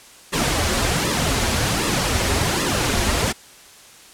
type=noise with flanger; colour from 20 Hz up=pink; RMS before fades=-20 dBFS; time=0.32-3.33 s; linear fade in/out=20 ms; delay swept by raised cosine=1.3 to 6.8 ms; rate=1.3 Hz; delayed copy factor=-0.75; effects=white hiss -45 dBFS RMS until 4.13 s + low-pass 10000 Hz 12 dB/octave

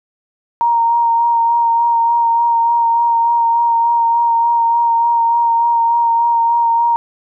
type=tone with vibrato; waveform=sine; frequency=932.3 Hz; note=A#5; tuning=in tune; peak=-10 dBFS; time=0.61-6.96 s; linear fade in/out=0 ms; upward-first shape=sine; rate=3.4 Hz; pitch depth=17 cents each way; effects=none

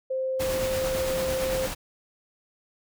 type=tone; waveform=sine; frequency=523.3 Hz; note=C5; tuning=in tune; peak=-25 dBFS; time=0.1-1.67 s; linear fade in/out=10 ms
type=noise with tremolo; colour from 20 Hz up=pink; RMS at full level=-31 dBFS; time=0.39-1.75 s; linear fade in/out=20 ms; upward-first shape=sine; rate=8.9 Hz; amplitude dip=25%
effects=none

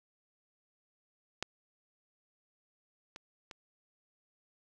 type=clicks; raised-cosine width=0.2 ms; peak=-16 / -28 / -28 dBFS; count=3; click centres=1.426 / 3.161 / 3.512 s; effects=none

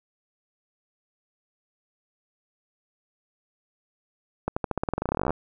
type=accelerating click train; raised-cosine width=1 ms; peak=-11 dBFS; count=23; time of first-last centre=4.48-5.306 s; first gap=85 ms; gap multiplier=0.91; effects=none

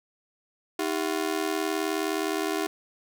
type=ring-modulated tone; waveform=sawtooth; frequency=354.6 Hz; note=F4; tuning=26 cents sharp; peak=-19 dBFS; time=0.79-2.67 s; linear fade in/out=2 ms; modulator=39.7 Hz; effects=none

